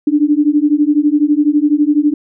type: beating tone pair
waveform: sine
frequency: 290 / 302 Hz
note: D4 / D4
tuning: -22 / +48 cents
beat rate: 12 Hz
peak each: -12 dBFS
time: 0.07-2.14 s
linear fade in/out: 5 ms
effects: none